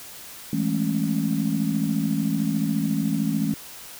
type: chord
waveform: sine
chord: A major seventh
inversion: second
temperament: just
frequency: 165 / 206.2 / 220 / 275 Hz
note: E3 / G#3 / A3 / C#4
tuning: +2 / -12 / 0 / -14 cents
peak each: -26 dBFS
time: 0.53-3.54 s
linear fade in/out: 2 ms
effects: tanh soft clip ceiling -11 dBFS + white hiss -41 dBFS RMS until 3.99 s